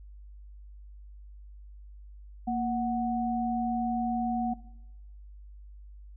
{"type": "tone pair together", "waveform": "sine", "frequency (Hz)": [232.8, 740], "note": ["A#3", "F#5"], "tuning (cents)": [-2, 0], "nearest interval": "octave + minor sixth", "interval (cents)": 2002, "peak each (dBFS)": [-29, -30], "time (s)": [2.47, 4.54], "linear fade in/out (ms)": 10, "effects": ["noise-tail reverb RT60 0.9 s tail -19 dB re dry", "added 50 Hz sine -45 dBFS peak until 6.16 s"]}